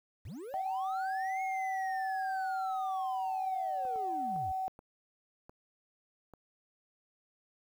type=linear two-way sweep; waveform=triangle; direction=up then down; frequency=63.8 to 2183 to 63.8 Hz; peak=-39 dBFS; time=0.25-4.52 s; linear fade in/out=5 ms; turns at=1.42 s
type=tone with pitch glide; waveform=sine; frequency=763 to 757.3 Hz; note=G5 to F#5; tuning=-47 to +40 cents; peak=-32 dBFS; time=0.54-4.68 s; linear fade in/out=0 ms; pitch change=-13 cents; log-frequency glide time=2.15-3.62 s
type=clicks; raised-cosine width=1 ms; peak=-37 dBFS; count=7; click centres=3.852 / 3.959 / 4.361 / 4.68 / 4.791 / 5.495 / 6.337 s
effects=10-bit